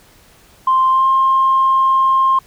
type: tone with pitch glide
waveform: sine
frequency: 1046.5 to 1061.7 Hz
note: C6 to C6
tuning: 0 to +25 cents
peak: -9 dBFS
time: 0.67-2.39 s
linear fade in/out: 5 ms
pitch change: +25 cents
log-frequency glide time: 0.91-1.07 s
effects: tanh soft clip ceiling -5 dBFS + pink hiss -48 dBFS RMS until 2.46 s